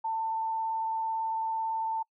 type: tone with vibrato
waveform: sine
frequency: 893 Hz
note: A5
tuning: 25 cents sharp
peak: -28 dBFS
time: 0.04-2.03 s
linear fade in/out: 10 ms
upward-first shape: triangle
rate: 18 Hz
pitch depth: 13 cents each way
effects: noise-tail reverb RT60 0.1 s tail -26 dB re dry